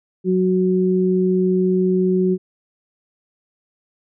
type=tone pair together; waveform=sine; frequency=184.41 / 370 Hz; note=F#3 / F#4; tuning=-6 / 0 cents; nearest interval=octave; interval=1206 cents; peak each=-17 dBFS; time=0.24-2.38 s; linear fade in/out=50 ms; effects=none